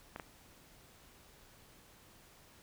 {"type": "clicks", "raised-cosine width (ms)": 0.5, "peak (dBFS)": -27, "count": 2, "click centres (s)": [0.161, 0.198], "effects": ["pink hiss -61 dBFS RMS until 2.62 s"]}